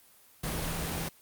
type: tone in noise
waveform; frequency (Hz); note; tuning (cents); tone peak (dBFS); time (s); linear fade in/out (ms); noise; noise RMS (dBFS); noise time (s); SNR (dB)
sine; 164.81; E3; 0; -39; 0.43-1.09; 10; pink; -34; 0.43-1.09; -8
effects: white hiss -59 dBFS RMS until 1.21 s + Opus 24 kbps